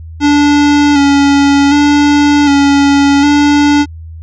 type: tone with vibrato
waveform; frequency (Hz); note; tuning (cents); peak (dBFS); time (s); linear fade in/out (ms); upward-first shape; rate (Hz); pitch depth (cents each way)
square; 286.2; D4; -45; -6; 0.2-3.86; 50; square; 0.66; 28
effects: added 81 Hz sine -25 dBFS peak until 4.22 s + resampled to 16000 Hz